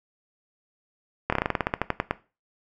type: slowing click train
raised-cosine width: 0.5 ms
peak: -7 dBFS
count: 15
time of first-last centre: 1.3-2.11 s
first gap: 25 ms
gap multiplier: 1.12
effects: noise-tail reverb RT60 0.3 s tail -17 dB re dry